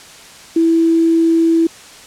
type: tone with quantisation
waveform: sine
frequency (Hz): 329.6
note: E4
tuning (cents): 0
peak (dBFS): -9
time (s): 0.56-1.67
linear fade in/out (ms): 5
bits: 6
effects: white hiss -38 dBFS RMS until 2.06 s + low-pass 8000 Hz 12 dB/octave